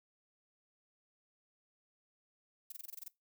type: noise bursts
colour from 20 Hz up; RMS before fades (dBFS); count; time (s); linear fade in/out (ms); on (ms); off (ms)
violet; -45; 9; 2.7-3.082; 5; 22; 23
effects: noise-tail reverb RT60 0.2 s tail -21 dB re dry